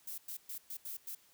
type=noise bursts at uneven times; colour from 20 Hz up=violet; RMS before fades=-43 dBFS; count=6; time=0.07-0.18 / 0.28-0.37 / 0.49-0.58 / 0.7-0.77 / 0.85-0.97 / 1.07-1.15 s; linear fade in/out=5 ms; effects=white hiss -66 dBFS RMS until 1.33 s